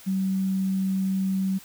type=tone; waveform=sine; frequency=191 Hz; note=G3; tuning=45 cents flat; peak=-22 dBFS; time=0.06-1.59 s; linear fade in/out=20 ms; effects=white hiss -48 dBFS RMS until 1.64 s